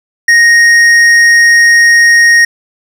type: tone with hard clipping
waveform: sine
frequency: 1866 Hz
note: A#6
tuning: 1 cent sharp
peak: -4 dBFS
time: 0.28-2.45 s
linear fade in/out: 5 ms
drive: 8 dB
effects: none